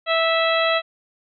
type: harmonic tone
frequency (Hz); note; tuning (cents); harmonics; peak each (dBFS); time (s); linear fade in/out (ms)
656; E5; -9; 1 / 2 / 3 / 4 / 5 / 6; -20 / -23 / -25 / -26 / -27 / -28; 0.06-0.82; 50
effects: none